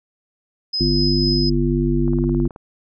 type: tone with tremolo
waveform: sine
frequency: 5060 Hz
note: D#8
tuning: 28 cents sharp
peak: -19 dBFS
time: 0.73-1.5 s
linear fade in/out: 10 ms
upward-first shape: sine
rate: 4 Hz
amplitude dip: 25%
type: harmonic tone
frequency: 49 Hz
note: G1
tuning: in tune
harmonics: 1 / 3 / 5 / 7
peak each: -21 / -21 / -21 / -21 dBFS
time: 0.8-2.48 s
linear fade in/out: 10 ms
type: click train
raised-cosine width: 1 ms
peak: -24 dBFS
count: 10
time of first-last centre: 2.08-2.561 s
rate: 18.7 Hz
effects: none